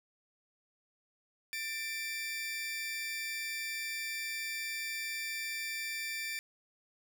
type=tone pair together; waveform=sawtooth; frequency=1787.6 / 2342 Hz; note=A6 / D7; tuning=+27 / -5 cents; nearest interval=perfect fourth; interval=468 cents; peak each=-38 / -34 dBFS; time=1.53-6.39 s; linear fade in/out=0 ms; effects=none